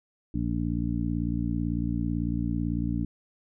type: harmonic tone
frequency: 58 Hz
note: A#1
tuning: 8 cents flat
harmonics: 1 / 2 / 3 / 4 / 5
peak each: -32 / -32 / -32 / -32 / -32 dBFS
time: 0.34-3.05 s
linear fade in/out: 5 ms
effects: none